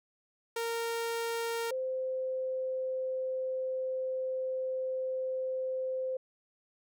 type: tone pair in turn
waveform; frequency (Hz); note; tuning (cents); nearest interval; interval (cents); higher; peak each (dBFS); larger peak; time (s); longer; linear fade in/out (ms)
sawtooth / sine; 462.3 / 518.9; A#4 / C5; -14 / -14; major second; 200; second; -28 / -31; first; 0.56-1.71 / 1.71-6.17; second; 5
effects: none

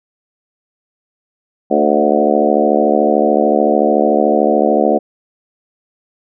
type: harmonic tone with a mistuned harmonic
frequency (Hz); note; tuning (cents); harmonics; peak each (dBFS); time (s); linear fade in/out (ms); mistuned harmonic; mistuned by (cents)
73.6; D2; +4; 3 / 4 / 5 / 6 / 7 / 8 / 9 / 10; -18 / -18 / -18 / -18 / -18 / -18 / -18 / -18; 1.7-4.99; 20; 7; +16
effects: none

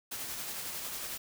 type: noise with tremolo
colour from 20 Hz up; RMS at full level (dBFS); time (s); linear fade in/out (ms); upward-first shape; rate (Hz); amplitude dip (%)
white; -38; 0.11-1.18; 10; sine; 11; 30
effects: none

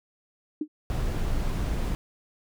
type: tone with exponential decay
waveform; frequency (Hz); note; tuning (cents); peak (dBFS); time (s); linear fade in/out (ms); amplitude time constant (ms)
sine; 303.9; D#4; -41; -22; 0.61-0.68; 5; 15
type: noise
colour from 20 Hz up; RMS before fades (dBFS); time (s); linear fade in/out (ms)
brown; -27; 0.9-1.95; 0
effects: none

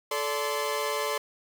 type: tone cluster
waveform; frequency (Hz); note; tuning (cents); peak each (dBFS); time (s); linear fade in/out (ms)
sawtooth; 435.3 / 578 / 1038; A4 / D5 / C6; -19 / -28 / -14; -28; 0.11-1.18; 5
effects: none

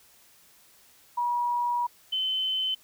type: tone pair in turn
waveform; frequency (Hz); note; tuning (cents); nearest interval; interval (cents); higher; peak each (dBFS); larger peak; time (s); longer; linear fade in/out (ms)
sine; 963 / 3057; B5 / G7; -44 / -44; octave + minor sixth; 2000; second; -24 / -25; first; 1.17-1.87 / 2.12-2.75; first; 10
effects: white hiss -58 dBFS RMS until 2.83 s

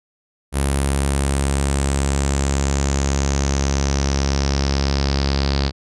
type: tone with low-pass filter sweep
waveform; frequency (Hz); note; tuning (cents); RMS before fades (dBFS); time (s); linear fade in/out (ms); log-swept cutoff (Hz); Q
sawtooth; 69.1; C#2; -5; -19; 0.52-5.72; 50; 10000 to 4600; 5.8
effects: none

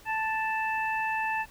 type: harmonic tone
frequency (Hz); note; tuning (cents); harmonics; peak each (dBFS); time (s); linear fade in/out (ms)
880; A5; 0; 1 / 2 / 3; -29 / -32 / -34; 0.05-1.46; 50
effects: pink hiss -54 dBFS RMS until 1.5 s

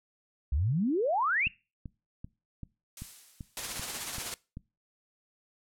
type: exponential sweep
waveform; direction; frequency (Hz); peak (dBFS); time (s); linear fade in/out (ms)
sine; up; 61.6 to 2835; -25; 0.52-1.48; 5
type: click train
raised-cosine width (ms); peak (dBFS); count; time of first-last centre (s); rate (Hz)
5; -28; 9; 1.47-4.571; 2.58
type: noise with exponential decay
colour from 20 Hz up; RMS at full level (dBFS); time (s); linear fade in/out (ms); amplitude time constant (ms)
blue; -41; 2.97-3.94; 2; 210
type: noise with tremolo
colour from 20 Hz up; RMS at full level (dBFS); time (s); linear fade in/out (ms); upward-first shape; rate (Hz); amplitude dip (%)
white; -34; 3.57-4.34; 0; sine; 16; 40
effects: noise-tail reverb RT60 0.3 s tail -22 dB re dry + low-pass 11000 Hz 12 dB/octave

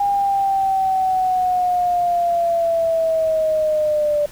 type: linear sweep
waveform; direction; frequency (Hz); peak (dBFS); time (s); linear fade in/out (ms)
sine; down; 809 to 587.3; -15; 0-4.26; 5
effects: pink hiss -42 dBFS RMS until 4.31 s

